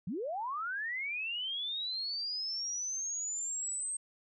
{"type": "linear sweep", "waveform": "sine", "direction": "up", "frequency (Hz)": [148, 8400], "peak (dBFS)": -34, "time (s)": [0.07, 3.97], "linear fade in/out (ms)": 5, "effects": []}